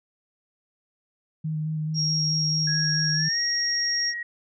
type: tone with vibrato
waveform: sine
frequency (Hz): 155.6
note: D#3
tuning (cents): 0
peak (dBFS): -25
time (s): 1.44-3.29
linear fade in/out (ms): 10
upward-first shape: square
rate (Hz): 4.6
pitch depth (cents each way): 14
type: tone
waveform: sine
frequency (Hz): 5588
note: F8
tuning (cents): 0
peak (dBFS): -23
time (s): 1.94-4.14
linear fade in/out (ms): 50
type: tone with pitch glide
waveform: sine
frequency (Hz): 1661.2 to 1897.2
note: G#6 to A#6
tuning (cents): 0 to +30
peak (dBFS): -29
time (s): 2.67-4.23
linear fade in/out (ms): 5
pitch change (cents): +230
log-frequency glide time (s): 3.13-3.39
effects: none